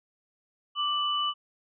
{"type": "tone pair together", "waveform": "sine", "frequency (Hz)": [1174.7, 2978], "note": ["D6", "F#7"], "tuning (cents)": [0, 11], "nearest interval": "octave + major third", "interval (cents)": 1611, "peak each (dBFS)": -28, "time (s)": [0.75, 1.34], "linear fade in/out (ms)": 50, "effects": []}